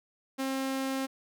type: tone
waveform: sawtooth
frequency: 267 Hz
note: C4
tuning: 35 cents sharp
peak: -26 dBFS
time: 0.38-1.07 s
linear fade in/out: 20 ms
effects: none